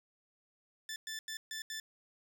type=tone bursts at uneven times; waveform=15% pulse; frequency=1760 Hz; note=A6; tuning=in tune; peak=-33 dBFS; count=5; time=0.89-0.96 / 1.07-1.19 / 1.28-1.37 / 1.51-1.62 / 1.7-1.8 s; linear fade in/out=2 ms; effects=none